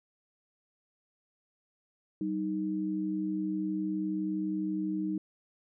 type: tone pair together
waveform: sine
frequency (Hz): 192.1 / 311.5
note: G3 / D#4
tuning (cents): -35 / +2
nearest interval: minor sixth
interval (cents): 837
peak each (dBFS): -34 / -31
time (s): 2.21-5.18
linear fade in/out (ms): 2
effects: none